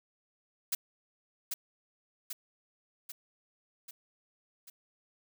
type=noise with echo; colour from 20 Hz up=blue; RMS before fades=-31 dBFS; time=0.72-0.75 s; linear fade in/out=5 ms; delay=790 ms; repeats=5; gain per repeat=-4 dB; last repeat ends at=4.7 s; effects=none